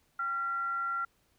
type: tone with frequency modulation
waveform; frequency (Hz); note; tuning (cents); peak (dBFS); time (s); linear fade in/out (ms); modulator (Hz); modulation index
sine; 1375; F6; -27; -30; 0.19-1.05; 5; 586; 0.22
effects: pink hiss -71 dBFS RMS until 1.38 s